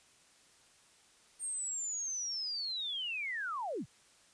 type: linear sweep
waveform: sine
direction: down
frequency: 8760 to 80.1 Hz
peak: -35 dBFS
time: 1.39-3.86 s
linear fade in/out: 50 ms
effects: white hiss -64 dBFS RMS until 4.33 s + resampled to 22050 Hz